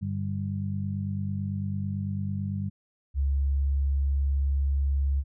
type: harmonic tone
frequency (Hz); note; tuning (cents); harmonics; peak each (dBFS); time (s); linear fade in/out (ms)
49; G1; 0; 2 / 3 / 4; -30 / -36 / -32; 0.01-2.7; 20
type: tone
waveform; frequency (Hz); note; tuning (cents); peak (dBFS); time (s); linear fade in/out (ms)
sine; 69.3; C#2; 0; -22; 3.14-5.24; 50
effects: none